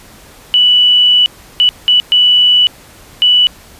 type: tone bursts at uneven times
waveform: sine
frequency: 2960 Hz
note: F#7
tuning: in tune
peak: -5 dBFS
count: 5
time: 0.54-1.26 / 1.6-1.69 / 1.88-2 / 2.12-2.67 / 3.22-3.47 s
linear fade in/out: 0 ms
effects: pink hiss -39 dBFS RMS until 3.79 s + resampled to 32000 Hz